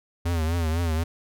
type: tone with vibrato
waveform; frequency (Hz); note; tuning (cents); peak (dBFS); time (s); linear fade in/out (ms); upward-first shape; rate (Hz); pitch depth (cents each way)
square; 82.41; E2; 0; -23; 0.25-1.04; 10; triangle; 4; 110
effects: none

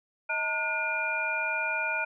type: tone cluster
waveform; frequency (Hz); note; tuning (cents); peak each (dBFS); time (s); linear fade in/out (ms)
sine; 631 / 902 / 1446 / 2407; D#5 / A5 / F#6 / D7; +24 / +43 / -40 / +42; -37 / -35 / -31 / -30; 0.29-2.05; 10
effects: none

